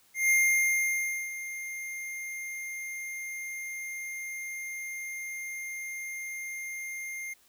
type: tone with ADSR envelope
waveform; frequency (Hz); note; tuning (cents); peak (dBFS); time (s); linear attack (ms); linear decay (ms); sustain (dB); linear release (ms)
square; 2114; C7; +17; -21; 0.14-7.34; 160; 1000; -15; 12
effects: white hiss -63 dBFS RMS until 7.48 s